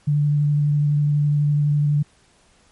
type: tone with vibrato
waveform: sine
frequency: 146.83 Hz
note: D3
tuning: in tune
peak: -15 dBFS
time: 0.07-2.03 s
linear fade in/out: 10 ms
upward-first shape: triangle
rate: 12 Hz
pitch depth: 16 cents each way
effects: pink hiss -57 dBFS RMS until 2.71 s + MP3 48 kbps